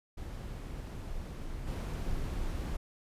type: noise with level steps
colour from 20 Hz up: brown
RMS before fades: -40 / -35 dBFS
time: 0.17-2.77 s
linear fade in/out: 10 ms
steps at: 1.67 s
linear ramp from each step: 5 ms
effects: resampled to 32000 Hz